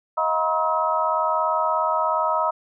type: tone cluster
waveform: sine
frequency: 632 / 713 / 957 / 1054 / 1282 Hz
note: D#5 / F5 / A#5 / C6 / E6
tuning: +27 / +36 / +45 / +12 / -49 cents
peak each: -25 / -30 / -23 / -30 / -24 dBFS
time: 0.17-2.51 s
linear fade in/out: 10 ms
effects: none